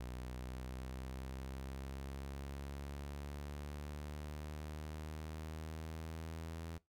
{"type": "linear sweep", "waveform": "sawtooth", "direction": "up", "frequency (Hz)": [61.74, 82.41], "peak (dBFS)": -40, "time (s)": [0, 6.78], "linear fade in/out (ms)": 5, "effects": ["noise-tail reverb RT60 0.2 s tail -21 dB re dry"]}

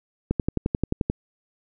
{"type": "click train", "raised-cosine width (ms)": 3, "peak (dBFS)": -9, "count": 10, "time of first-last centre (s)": [0.31, 1.099], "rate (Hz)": 11.4, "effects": []}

